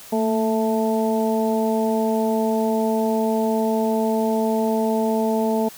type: harmonic tone with a mistuned harmonic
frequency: 220 Hz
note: A3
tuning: in tune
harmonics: 1 / 2 / 3 / 4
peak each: -21 / -23 / -25 / -27 dBFS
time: 0.12-5.69 s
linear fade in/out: 10 ms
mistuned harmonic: 1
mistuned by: +34 cents
effects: white hiss -42 dBFS RMS until 5.77 s